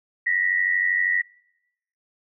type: tone pair together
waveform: sine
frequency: 1864.7 / 1957.4 Hz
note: A#6 / B6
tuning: 0 / -16 cents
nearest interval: minor second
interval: 84 cents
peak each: -23 / -21 dBFS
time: 0.26-1.22 s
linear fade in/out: 10 ms
effects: noise-tail reverb RT60 0.9 s tail -26 dB re dry